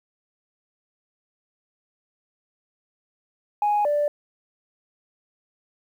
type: tone pair in turn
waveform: sine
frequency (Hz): 830.6 / 587.3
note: G#5 / D5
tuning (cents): 0 / 0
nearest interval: tritone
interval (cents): 600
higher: first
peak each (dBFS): -17 / -18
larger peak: first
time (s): 3.62-3.85 / 3.85-4.08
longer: neither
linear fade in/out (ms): 2
effects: tanh soft clip ceiling -15 dBFS + 9-bit